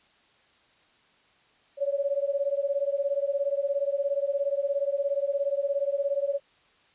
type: beating tone pair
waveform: sine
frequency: 554.4 / 571.4 Hz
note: C#5 / D5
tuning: 0 / -48 cents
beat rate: 17 Hz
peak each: -27 / -28 dBFS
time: 1.77-6.4 s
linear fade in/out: 50 ms
effects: white hiss -62 dBFS RMS until 6.94 s + resampled to 8000 Hz